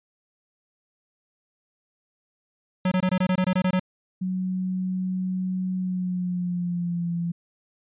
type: tone bursts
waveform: square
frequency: 184.6 Hz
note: F#3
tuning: 4 cents flat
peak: -20 dBFS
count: 11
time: 2.85-3.796 s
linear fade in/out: 5 ms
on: 66 ms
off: 22 ms
type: tone with pitch glide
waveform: sine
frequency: 185.3 to 170.91 Hz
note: F#3 to F3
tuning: +3 to -37 cents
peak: -24 dBFS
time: 4.21-7.32 s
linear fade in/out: 10 ms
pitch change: -140 cents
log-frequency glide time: 5.76-7.12 s
effects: resampled to 8000 Hz